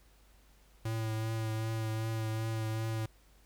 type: tone with vibrato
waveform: square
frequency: 111.1 Hz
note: A2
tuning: 17 cents sharp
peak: -33 dBFS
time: 0.85-3.06 s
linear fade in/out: 5 ms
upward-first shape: triangle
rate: 2.6 Hz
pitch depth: 23 cents each way
effects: added 50 Hz sine -61 dBFS peak until 3.45 s + pink hiss -66 dBFS RMS until 3.45 s